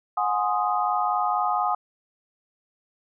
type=chord; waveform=sine; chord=Ab dominant seventh; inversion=third; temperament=equal with one note detuned; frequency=726.4 / 830.6 / 1046.5 / 1244.5 Hz; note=Gb5 / Ab5 / C6 / Eb6; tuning=-32 / 0 / 0 / 0 cents; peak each=-26 / -26 / -30 / -26 dBFS; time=0.17-1.75 s; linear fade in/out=5 ms; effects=none